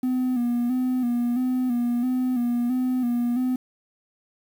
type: tone with vibrato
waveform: triangle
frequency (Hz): 246.9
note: B3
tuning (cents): 0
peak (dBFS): -18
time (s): 0.03-3.56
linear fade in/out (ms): 5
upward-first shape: square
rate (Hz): 1.5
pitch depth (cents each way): 49
effects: tanh soft clip ceiling -15 dBFS + 8-bit